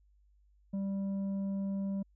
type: tone with tanh clipping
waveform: triangle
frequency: 196 Hz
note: G3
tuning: in tune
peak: -33 dBFS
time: 0.73-2.03 s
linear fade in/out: 10 ms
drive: 10 dB
effects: added 50 Hz sine -63 dBFS peak until 2.15 s